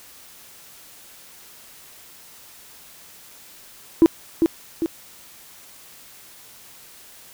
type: tone with echo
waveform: sine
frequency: 329.6 Hz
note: E4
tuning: in tune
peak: -6 dBFS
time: 4.02-4.06 s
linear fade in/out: 0 ms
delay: 400 ms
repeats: 2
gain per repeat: -6 dB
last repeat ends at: 4.86 s
effects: tanh soft clip ceiling -5 dBFS + white hiss -46 dBFS RMS until 7.33 s